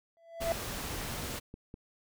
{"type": "tone with exponential growth", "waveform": "triangle", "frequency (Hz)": 667, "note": "E5", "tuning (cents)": 20, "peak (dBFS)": -23, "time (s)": [0.17, 0.52], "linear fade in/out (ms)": 0, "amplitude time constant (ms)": 76}
{"type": "noise", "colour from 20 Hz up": "pink", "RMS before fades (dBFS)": -38, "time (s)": [0.4, 1.4], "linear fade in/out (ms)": 20}
{"type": "click train", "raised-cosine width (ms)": 3, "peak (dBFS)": -31, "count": 4, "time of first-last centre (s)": [1.14, 1.741], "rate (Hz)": 4.99}
{"effects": []}